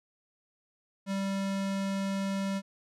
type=tone; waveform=square; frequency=195.4 Hz; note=G3; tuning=5 cents flat; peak=-30 dBFS; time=1.06-2.62 s; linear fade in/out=50 ms; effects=low-pass 9000 Hz 12 dB/octave